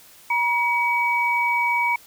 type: tone pair together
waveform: sine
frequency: 954.4 / 2270 Hz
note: A#5 / C#7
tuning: +41 / +41 cents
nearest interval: octave + minor third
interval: 1500 cents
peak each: -21 dBFS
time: 0.3-1.96 s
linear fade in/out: 5 ms
effects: white hiss -49 dBFS RMS until 2.06 s